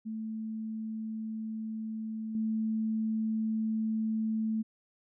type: tone with level steps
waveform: sine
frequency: 220 Hz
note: A3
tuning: in tune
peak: -34 / -28 dBFS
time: 0.05-4.63 s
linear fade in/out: 20 ms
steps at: 2.35 s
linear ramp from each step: 2 ms
effects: none